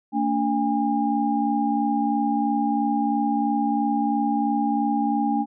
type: tone cluster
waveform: sine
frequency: 225.9 / 288.9 / 811 Hz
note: A3 / D4 / G#5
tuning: +46 / -28 / -41 cents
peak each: -24 dBFS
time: 0.12-5.46 s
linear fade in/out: 50 ms
effects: none